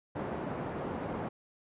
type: band-pass noise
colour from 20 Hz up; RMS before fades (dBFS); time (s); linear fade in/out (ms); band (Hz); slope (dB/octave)
pink; -37; 0.15-1.29; 10; 140 to 980; 12
effects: resampled to 8000 Hz